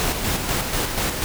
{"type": "noise with tremolo", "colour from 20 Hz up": "pink", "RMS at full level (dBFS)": -22, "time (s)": [0, 1.24], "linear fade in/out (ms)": 0, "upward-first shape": "square", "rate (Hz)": 4.1, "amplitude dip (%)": 40, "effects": []}